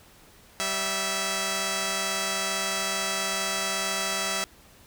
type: tone pair together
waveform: 5% pulse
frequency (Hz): 193.7 / 656.8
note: G3 / E5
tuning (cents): -20 / -6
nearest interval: octave + major sixth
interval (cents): 2114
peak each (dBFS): -21 / -16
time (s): 0.6-4.44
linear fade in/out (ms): 0
effects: pink hiss -54 dBFS RMS until 4.86 s